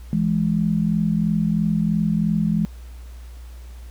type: tone pair together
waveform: sine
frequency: 166.7 / 209.7 Hz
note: E3 / G#3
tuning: +20 / +17 cents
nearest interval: major third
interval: 397 cents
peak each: -20 dBFS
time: 0.13-2.65 s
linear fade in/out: 0 ms
effects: added 60 Hz sine -35 dBFS peak until 3.9 s + pink hiss -52 dBFS RMS until 3.9 s